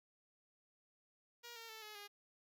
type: tone with pitch steps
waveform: 5% pulse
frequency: 474.9 / 457.7 / 441.1 / 425 / 409.6 Hz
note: A#4 / A#4 / A4 / G#4 / G#4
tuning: +32 / -32 / +4 / +40 / -24 cents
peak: -39 dBFS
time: 1.43-2.08 s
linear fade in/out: 20 ms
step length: 130 ms
effects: none